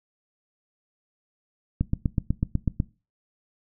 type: click train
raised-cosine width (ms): 5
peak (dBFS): -10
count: 9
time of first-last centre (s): 1.81-2.801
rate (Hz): 8.07
effects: noise-tail reverb RT60 0.3 s tail -20 dB re dry